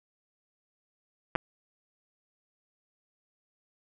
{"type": "clicks", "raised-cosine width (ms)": 0.5, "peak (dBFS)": -12, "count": 2, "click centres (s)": [1.353, 1.359], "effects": []}